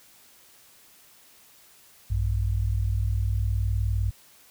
sine tone pair together, 58.27 / 98 Hz, A#1 / G2, 0 / 0 cents, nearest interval major sixth, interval 900 cents, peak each -25 dBFS, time 2.1-4.11 s, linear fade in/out 10 ms, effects white hiss -55 dBFS RMS until 4.5 s

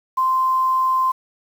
sine tone with quantisation, 1041 Hz, C6, 9 cents flat, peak -15 dBFS, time 0.17-1.12 s, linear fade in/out 10 ms, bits 7, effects none

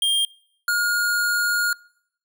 square tone pair in turn, 3206 / 1428.1 Hz, G7 / F6, +38 / +38 cents, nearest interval octave + major second, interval 1400 cents, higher first, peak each -18 / -19 dBFS, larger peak first, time 0.02-0.25 / 0.68-1.73 s, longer second, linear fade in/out 2 ms, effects noise-tail reverb RT60 0.7 s tail -25 dB re dry

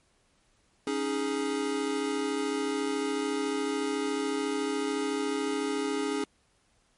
square chord, C# suspended second, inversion none, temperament equal, 277.2 / 311.1 / 415.3 Hz, C#4 / D#4 / G#4, 0 / 0 / 0 cents, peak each -33 / -35 / -32 dBFS, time 0.87-6.24 s, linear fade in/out 2 ms, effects pink hiss -68 dBFS RMS until 6.97 s + MP3 48 kbps

